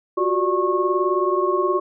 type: tone cluster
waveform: sine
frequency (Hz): 358.3 / 377.2 / 589 / 1093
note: F4 / F#4 / D5 / C#6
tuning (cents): +44 / +33 / +5 / -25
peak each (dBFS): -22 / -22 / -27 / -22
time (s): 0.17-1.8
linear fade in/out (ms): 10
effects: none